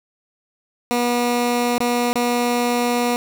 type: tone with dropouts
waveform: 15% pulse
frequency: 241.9 Hz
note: B3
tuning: 36 cents flat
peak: -11 dBFS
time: 0.91-3.16 s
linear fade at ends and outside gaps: 0 ms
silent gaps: 1.781-1.804 / 2.13-2.156 s
effects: none